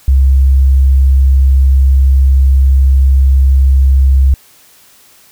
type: tone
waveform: sine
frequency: 66.9 Hz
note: C2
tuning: 39 cents sharp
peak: -4 dBFS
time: 0.08-4.34 s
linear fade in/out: 0 ms
effects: white hiss -44 dBFS RMS until 5.31 s